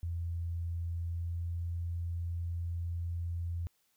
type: tone with pitch glide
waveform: sine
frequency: 84.8 to 85.39 Hz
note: E2 to F2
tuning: +50 to -38 cents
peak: -33 dBFS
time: 0.03-3.67 s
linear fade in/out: 0 ms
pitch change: +12 cents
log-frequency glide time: 1.08-1.44 s
effects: white hiss -74 dBFS RMS until 3.96 s